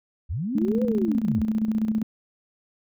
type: linear two-way sweep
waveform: sine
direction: up then down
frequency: 58.27 to 517 to 58.27 Hz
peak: -25 dBFS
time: 0.29-1.43 s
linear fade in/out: 20 ms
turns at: 0.83 s
type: tone with tremolo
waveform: sine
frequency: 218.4 Hz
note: A3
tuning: 13 cents flat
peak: -19 dBFS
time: 0.55-2.03 s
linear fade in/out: 5 ms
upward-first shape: square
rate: 15 Hz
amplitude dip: 55%
effects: none